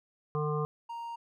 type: harmonic tone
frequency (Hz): 150.3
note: D3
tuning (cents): +40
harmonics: 1 / 3 / 5 / 7 / 8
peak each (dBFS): -31 / -33 / -43 / -38 / -39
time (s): 0.35-0.65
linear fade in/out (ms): 0
type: tone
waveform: triangle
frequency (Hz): 932.3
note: A#5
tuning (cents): 0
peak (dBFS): -35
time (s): 0.89-1.16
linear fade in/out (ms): 10
effects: none